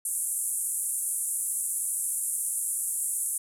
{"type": "band-pass noise", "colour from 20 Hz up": "white", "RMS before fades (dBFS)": -30, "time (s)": [0.05, 3.38], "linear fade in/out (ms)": 5, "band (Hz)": [8300, 11000], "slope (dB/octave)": 48, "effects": []}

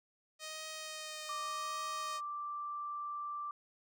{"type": "tone with vibrato", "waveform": "5% pulse", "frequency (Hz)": 622.3, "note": "D#5", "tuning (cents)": 0, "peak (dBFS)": -31, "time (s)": [0.39, 2.21], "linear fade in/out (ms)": 50, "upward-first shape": "triangle", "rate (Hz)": 0.88, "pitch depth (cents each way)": 15}
{"type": "tone", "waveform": "sine", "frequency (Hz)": 1174.7, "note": "D6", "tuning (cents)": 0, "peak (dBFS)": -38, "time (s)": [1.29, 3.51], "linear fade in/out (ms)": 2}
{"effects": []}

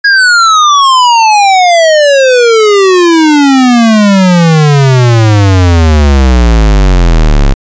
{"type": "exponential sweep", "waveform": "square", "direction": "down", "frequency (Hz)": [1661.2, 33.29], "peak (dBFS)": -3, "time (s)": [0.04, 7.54], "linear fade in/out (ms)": 10, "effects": ["resampled to 16000 Hz"]}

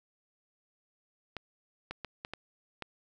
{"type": "clicks", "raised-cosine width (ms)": 0.3, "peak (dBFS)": -22, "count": 6, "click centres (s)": [1.367, 1.91, 2.047, 2.249, 2.336, 2.823], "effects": []}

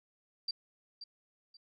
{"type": "tone with echo", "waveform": "sine", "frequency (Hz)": 4695, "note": "D8", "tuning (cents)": -1, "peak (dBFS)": -32, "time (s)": [0.48, 0.51], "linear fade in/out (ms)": 5, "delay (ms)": 530, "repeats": 2, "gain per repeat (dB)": -11, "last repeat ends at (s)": 1.57, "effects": []}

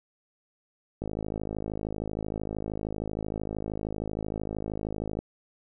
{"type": "click train", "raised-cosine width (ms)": 2, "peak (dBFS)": -19, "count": 222, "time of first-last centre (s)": [1.02, 5.19], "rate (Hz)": 53, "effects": []}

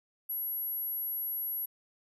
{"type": "tone", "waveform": "sine", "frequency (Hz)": 11560, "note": "F#9", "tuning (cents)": -41, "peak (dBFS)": -32, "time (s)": [0.29, 1.66], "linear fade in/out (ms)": 10, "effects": []}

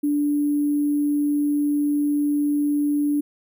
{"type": "tone with sample-and-hold", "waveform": "sine", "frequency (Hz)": 291.8, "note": "D4", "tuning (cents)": -11, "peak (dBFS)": -18, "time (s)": [0.03, 3.21], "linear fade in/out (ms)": 10, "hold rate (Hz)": 11025, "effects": []}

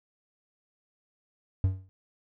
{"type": "tone with exponential decay", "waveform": "triangle", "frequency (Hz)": 94.4, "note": "F#2", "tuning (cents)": 35, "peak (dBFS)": -16, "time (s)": [1.64, 1.89], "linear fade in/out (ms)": 0, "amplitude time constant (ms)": 53, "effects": []}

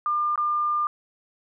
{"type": "tone with dropouts", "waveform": "sine", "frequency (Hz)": 1200, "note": "D6", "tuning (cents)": 37, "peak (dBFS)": -21, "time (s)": [0.06, 0.87], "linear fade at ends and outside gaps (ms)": 1, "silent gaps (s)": [0.358, 0.377], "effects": []}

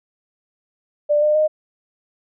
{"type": "tone with pitch steps", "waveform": "sine", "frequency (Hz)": [591, 603.4, 616.1], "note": ["D5", "D5", "D#5"], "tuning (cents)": [11, 47, -17], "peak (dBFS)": -13, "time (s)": [1.09, 1.48], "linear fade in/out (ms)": 20, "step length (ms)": 130, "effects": []}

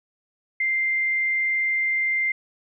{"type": "tone", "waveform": "sine", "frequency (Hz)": 2093, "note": "C7", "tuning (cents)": 0, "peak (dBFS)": -20, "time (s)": [0.6, 2.32], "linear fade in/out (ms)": 5, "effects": []}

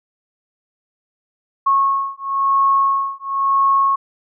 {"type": "beating tone pair", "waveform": "sine", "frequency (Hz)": [1095, 1095.98], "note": ["C#6", "C#6"], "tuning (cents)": [-22, -20], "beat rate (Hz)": 0.98, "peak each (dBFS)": -17, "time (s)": [1.66, 3.96], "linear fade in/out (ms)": 10, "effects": []}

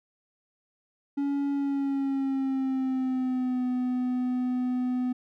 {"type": "tone with pitch glide", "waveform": "triangle", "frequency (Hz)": [281.6, 250.9], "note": ["C#4", "B3"], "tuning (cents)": [27, 28], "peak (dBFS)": -23, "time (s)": [1.17, 5.13], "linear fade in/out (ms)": 10, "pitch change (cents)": -199, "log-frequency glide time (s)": [1.52, 3.65], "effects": []}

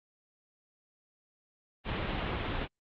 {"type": "low-pass noise", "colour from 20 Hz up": "pink", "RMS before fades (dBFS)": -34, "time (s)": [1.84, 2.68], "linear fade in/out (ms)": 50, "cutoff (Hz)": 3600, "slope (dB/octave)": 48, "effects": ["Opus 32 kbps"]}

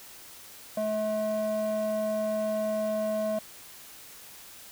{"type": "tone with band-pass filter", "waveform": "square", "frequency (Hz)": 214.7, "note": "A3", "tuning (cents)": -42, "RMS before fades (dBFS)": -29, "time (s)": [0.77, 3.39], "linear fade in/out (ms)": 5, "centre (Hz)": 550, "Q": 7.1, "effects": ["white hiss -48 dBFS RMS until 4.71 s"]}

